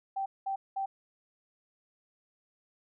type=tone bursts; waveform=sine; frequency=779 Hz; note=G5; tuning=11 cents flat; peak=-30 dBFS; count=3; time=0.16-0.86 s; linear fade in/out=10 ms; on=100 ms; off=200 ms; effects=none